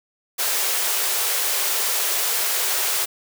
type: high-pass noise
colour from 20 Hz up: white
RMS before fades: -22 dBFS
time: 0.38-3.06 s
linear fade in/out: 20 ms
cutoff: 360 Hz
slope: 96 dB/octave
effects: none